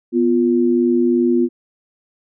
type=tone pair together; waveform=sine; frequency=246.6 / 349.4 Hz; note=B3 / F4; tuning=-2 / +1 cents; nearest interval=tritone; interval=603 cents; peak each=-15 dBFS; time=0.12-1.49 s; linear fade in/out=50 ms; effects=none